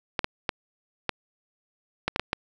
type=clicks; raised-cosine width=0.3 ms; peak=-8 dBFS; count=8; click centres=0.192 / 0.244 / 0.492 / 1.093 / 2.08 / 2.161 / 2.196 / 2.331 s; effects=none